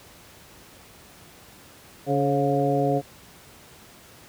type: harmonic tone with a mistuned harmonic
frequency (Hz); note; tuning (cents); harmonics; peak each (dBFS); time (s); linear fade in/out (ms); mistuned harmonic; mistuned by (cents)
141.7; C#3; +38; 1 / 2 / 3 / 4 / 5; -26 / -26 / -26 / -26 / -26; 2.06-3.02; 50; 4; -69
effects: pink hiss -49 dBFS RMS until 4.28 s + high-pass 60 Hz 12 dB/octave